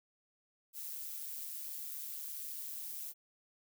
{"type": "noise with amplitude modulation", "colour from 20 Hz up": "violet", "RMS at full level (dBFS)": -41, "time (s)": [0.73, 3.14], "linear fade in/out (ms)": 50, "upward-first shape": "sine", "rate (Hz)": 148, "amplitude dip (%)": 55, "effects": []}